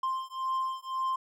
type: beating tone pair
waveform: triangle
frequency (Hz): 1048 / 1049.9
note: C6 / C6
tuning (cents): +2 / +6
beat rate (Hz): 1.9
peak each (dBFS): -31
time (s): 0.03-1.16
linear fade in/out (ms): 5
effects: none